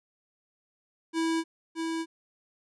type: tone with echo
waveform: square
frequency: 326.9 Hz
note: E4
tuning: 14 cents flat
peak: -26 dBFS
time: 1.13-1.44 s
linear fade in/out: 50 ms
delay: 620 ms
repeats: 1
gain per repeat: -4 dB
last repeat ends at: 2.06 s
effects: resampled to 22050 Hz